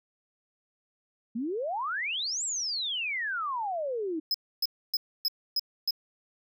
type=exponential two-way sweep; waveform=sine; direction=up then down; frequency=215.9 to 7902 to 302.9 Hz; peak=-29 dBFS; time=1.35-4.2 s; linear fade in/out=10 ms; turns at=2.44 s
type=tone bursts; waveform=square; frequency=5100 Hz; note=D#8; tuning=42 cents sharp; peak=-25 dBFS; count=6; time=4.31-5.908 s; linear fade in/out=2 ms; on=33 ms; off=280 ms
effects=none